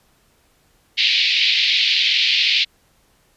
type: band-pass noise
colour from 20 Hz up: white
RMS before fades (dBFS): -17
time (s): 0.97-2.65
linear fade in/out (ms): 20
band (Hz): 2200 to 4400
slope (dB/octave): 48
effects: pink hiss -59 dBFS RMS until 3.36 s + resampled to 32000 Hz